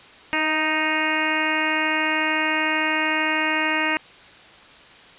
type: harmonic tone with a mistuned harmonic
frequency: 311.1 Hz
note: D#4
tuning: in tune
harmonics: 1 / 2 / 3 / 4 / 5 / 6 / 7 / 8 / 9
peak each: -28 / -31 / -28 / -31 / -29 / -26 / -27 / -28 / -30 dBFS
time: 0.33-3.97 s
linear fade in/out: 0 ms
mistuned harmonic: 2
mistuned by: +20 cents
effects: white hiss -46 dBFS RMS until 5.18 s + resampled to 8000 Hz

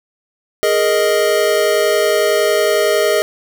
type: chord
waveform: square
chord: Ab suspended second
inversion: none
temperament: equal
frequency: 415.3 / 466.2 / 622.3 Hz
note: Ab4 / Bb4 / Eb5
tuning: 0 / 0 / 0 cents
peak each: -17 / -19 / -16 dBFS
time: 0.63-3.22 s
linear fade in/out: 0 ms
effects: none

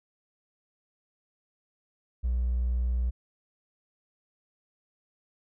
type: tone with hard clipping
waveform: triangle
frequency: 60.8 Hz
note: B1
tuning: 26 cents flat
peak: -24 dBFS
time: 2.23-3.11 s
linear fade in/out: 20 ms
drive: 2 dB
effects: none

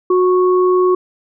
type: tone pair together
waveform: sine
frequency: 365.4 / 1105 Hz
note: F#4 / C#6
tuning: -22 / -6 cents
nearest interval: octave + perfect fifth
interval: 1916 cents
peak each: -10 / -18 dBFS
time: 0.1-0.95 s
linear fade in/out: 5 ms
effects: none

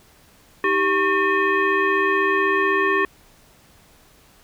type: tone with frequency modulation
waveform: sine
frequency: 1100 Hz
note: C#6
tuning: 14 cents flat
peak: -16 dBFS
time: 0.64-3.05 s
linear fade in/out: 2 ms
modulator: 708 Hz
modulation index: 1.5
effects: pink hiss -53 dBFS RMS until 4.43 s

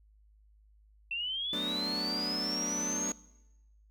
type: linear sweep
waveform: sine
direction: up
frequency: 2672 to 6645 Hz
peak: -32 dBFS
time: 1.11-3.12 s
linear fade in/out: 2 ms
type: chord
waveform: sawtooth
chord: B minor seventh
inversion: second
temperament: equal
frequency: 185 / 220 / 246.9 / 293.7 Hz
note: F#3 / A3 / B3 / D4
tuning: 0 / 0 / 0 / 0 cents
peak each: -38 / -39 / -38 / -36 dBFS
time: 1.53-3.12 s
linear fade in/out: 2 ms
effects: noise-tail reverb RT60 1.0 s tail -21 dB re dry + added 52 Hz sine -59 dBFS peak until 3.9 s

